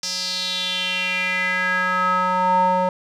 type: tone with band-pass filter sweep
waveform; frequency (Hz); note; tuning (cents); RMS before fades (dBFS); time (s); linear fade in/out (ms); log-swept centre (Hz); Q
square; 183.3; F#3; -16; -21; 0.03-2.89; 2; 5400 to 740; 4.8
effects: none